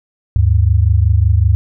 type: tone pair together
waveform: sine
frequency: 75.94 / 101.3 Hz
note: D#2 / G#2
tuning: -41 / -43 cents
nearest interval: perfect fourth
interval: 498 cents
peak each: -11 dBFS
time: 0.36-1.55 s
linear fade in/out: 0 ms
effects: none